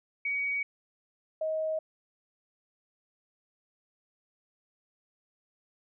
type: tone pair in turn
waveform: sine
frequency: 2256 / 630.9 Hz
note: C#7 / D#5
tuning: +30 / +24 cents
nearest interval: octave + minor seventh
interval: 2206 cents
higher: first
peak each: -28 dBFS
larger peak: neither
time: 0.25-0.63 / 1.41-1.79 s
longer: neither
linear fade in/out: 5 ms
effects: none